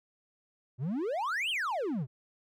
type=exponential two-way sweep; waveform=triangle; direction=up then down; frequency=113.6 to 3262 to 113.6 Hz; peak=-28 dBFS; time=0.78-2.07 s; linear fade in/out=50 ms; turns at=1.5 s; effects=none